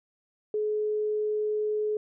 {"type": "tone", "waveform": "sine", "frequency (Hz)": 424.9, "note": "G#4", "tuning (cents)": 40, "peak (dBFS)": -25, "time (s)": [0.54, 1.97], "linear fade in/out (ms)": 2, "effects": []}